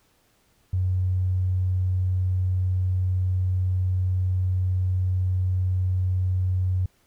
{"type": "tone with tanh clipping", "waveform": "triangle", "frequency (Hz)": 92.2, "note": "F#2", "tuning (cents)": -6, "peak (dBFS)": -20, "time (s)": [0.73, 6.86], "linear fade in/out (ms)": 5, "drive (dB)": 3, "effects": ["pink hiss -64 dBFS RMS until 7.06 s"]}